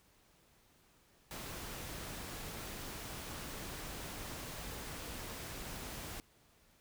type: noise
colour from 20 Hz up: pink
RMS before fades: -45 dBFS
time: 1.31-6.2 s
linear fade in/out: 0 ms
effects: pink hiss -68 dBFS RMS until 6.8 s